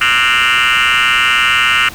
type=tone with frequency modulation; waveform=sine; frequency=2093 Hz; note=C7; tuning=in tune; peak=-6 dBFS; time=0.01-1.89 s; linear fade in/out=5 ms; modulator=125 Hz; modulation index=6.9; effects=tanh soft clip ceiling -8 dBFS + pink hiss -32 dBFS RMS until 1.94 s